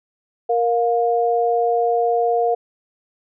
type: tone pair together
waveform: sine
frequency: 467.9 / 706.8 Hz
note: A#4 / F5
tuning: +6 / +21 cents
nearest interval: perfect fifth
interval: 715 cents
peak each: -18 dBFS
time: 0.49-2.55 s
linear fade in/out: 10 ms
effects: none